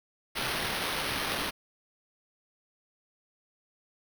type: noise with sample-and-hold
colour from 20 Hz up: white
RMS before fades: -32 dBFS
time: 0.35-1.51 s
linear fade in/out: 20 ms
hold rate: 7350 Hz
effects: none